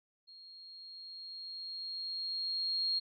sine tone with level ramp, 4258 Hz, C8, 30 cents sharp, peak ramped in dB -52 to -29 dBFS, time 0.27-3 s, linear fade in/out 20 ms, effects none

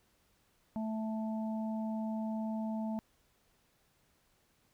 harmonic tone, 219.7 Hz, A3, 2 cents flat, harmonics 1 / 3 / 4, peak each -34 / -44 / -46 dBFS, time 0.76-2.99 s, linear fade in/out 0 ms, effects pink hiss -72 dBFS RMS until 4.73 s

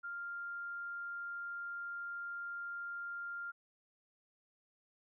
sine tone, 1396.9 Hz, F6, in tune, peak -40 dBFS, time 0.03-3.52 s, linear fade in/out 20 ms, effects none

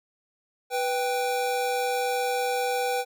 square tone pair together, 493.9 / 784.8 Hz, B4 / G5, 0 / +2 cents, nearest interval minor sixth, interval 802 cents, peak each -28 dBFS, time 0.7-3.05 s, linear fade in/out 50 ms, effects none

